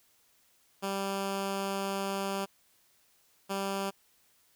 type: tone pair in turn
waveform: 10% pulse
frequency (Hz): 196 / 196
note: G3 / G3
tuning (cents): 0 / 0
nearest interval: unison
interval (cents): 0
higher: neither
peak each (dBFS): -23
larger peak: neither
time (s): 0.82-2.46 / 3.49-3.91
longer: first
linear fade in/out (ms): 20
effects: white hiss -67 dBFS RMS until 4.55 s